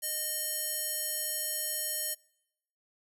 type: tone with band-pass filter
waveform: square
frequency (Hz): 613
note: D#5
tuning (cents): -26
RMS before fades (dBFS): -34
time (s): 0.02-2.15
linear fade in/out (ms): 20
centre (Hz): 11000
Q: 2.3
effects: noise-tail reverb RT60 0.8 s tail -25 dB re dry